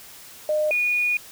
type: tone pair in turn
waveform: sine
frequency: 610 / 2452 Hz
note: D#5 / D#7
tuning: -34 / -26 cents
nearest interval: 2 octaves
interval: 2408 cents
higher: second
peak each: -19 dBFS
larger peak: neither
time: 0.49-0.71 / 0.71-1.17 s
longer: second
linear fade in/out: 2 ms
effects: white hiss -44 dBFS RMS until 1.31 s